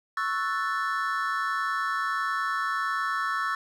triangle chord, F# minor seventh, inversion second, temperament equal, 1108.7 / 1318.5 / 1480 / 1760 Hz, C#6 / E6 / F#6 / A6, 0 / 0 / 0 / 0 cents, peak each -29 / -28 / -33 / -30 dBFS, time 0.17-3.55 s, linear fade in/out 2 ms, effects none

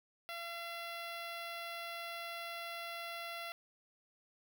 10% pulse tone with notch filter, 681 Hz, F5, 44 cents flat, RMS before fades -44 dBFS, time 0.29-3.52 s, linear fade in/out 0 ms, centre 8200 Hz, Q 0.97, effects none

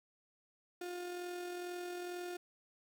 35% pulse tone with amplitude modulation, 354.8 Hz, F4, 27 cents sharp, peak -38 dBFS, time 0.81-2.37 s, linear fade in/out 5 ms, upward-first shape sine, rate 42.2 Hz, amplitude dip 30%, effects none

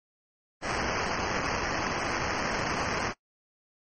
white noise with sample-and-hold, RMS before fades -30 dBFS, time 0.61-3.14 s, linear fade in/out 50 ms, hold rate 3675 Hz, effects noise-tail reverb RT60 0.1 s tail -21 dB re dry + MP3 32 kbps

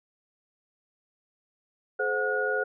sine tone cluster, 427.3 / 521 / 731 / 1446 Hz, G#4 / C5 / F#5 / F#6, +49 / -7 / -21 / -40 cents, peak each -30 / -30 / -35 / -28 dBFS, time 1.99-2.64 s, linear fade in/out 10 ms, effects none

